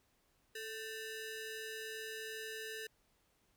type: ring-modulated tone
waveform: sawtooth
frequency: 1108.7 Hz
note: C#6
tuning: in tune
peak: -36 dBFS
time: 0.55-2.87 s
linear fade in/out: 5 ms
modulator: 670 Hz
effects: pink hiss -75 dBFS RMS until 3.56 s